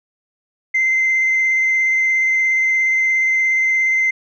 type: tone with vibrato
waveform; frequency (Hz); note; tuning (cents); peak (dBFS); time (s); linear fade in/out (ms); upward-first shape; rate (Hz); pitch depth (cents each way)
sine; 2075; C7; -15; -12; 0.74-4.11; 10; triangle; 17; 14
effects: tanh soft clip ceiling -10 dBFS